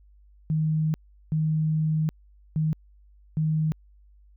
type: tone bursts at uneven times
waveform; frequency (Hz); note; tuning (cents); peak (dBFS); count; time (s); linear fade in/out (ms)
sine; 156.2; D#3; +7; -21; 4; 0.5-0.94 / 1.32-2.09 / 2.56-2.73 / 3.37-3.72; 0
effects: added 50 Hz sine -52 dBFS peak until 4.36 s